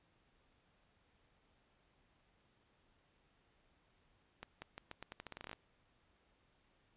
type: accelerating click train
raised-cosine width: 0.3 ms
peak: -30 dBFS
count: 16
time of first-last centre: 4.43-5.531 s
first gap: 190 ms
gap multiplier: 0.84
effects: pink hiss -74 dBFS RMS until 6.96 s + resampled to 8000 Hz